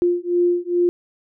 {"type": "beating tone pair", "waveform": "sine", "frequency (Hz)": [350, 352.4], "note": ["F4", "F4"], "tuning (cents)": [4, 16], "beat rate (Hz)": 2.4, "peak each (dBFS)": -19, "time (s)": [0.02, 0.89], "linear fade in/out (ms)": 0, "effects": []}